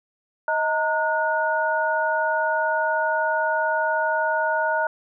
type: tone cluster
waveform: sine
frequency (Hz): 629 / 916 / 1453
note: D#5 / A#5 / F#6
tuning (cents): +19 / -31 / -32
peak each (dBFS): -24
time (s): 0.48-4.87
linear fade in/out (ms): 2
effects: none